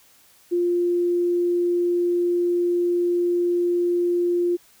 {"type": "tone", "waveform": "sine", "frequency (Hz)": 350, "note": "F4", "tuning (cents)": 4, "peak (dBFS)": -18, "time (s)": [0.51, 4.57], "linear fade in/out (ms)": 20, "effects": ["white hiss -55 dBFS RMS until 4.8 s"]}